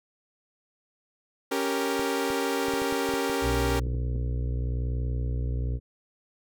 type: chord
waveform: sawtooth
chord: G diminished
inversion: second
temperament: equal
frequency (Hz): 277.2 / 392 / 466.2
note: Db4 / G4 / Bb4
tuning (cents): 0 / 0 / 0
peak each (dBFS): -26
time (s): 1.51-3.8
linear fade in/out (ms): 10
type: clicks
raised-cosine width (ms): 3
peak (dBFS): -26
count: 12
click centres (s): 1.995 / 2.303 / 2.684 / 2.737 / 2.819 / 2.925 / 3.09 / 3.138 / 3.298 / 3.867 / 3.945 / 4.157
type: harmonic tone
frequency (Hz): 61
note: B1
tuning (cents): -21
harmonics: 1 / 2 / 4 / 5 / 6 / 7 / 8 / 9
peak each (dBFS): -27 / -31 / -43 / -45 / -53 / -45 / -48 / -55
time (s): 3.41-5.8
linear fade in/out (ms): 50
effects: none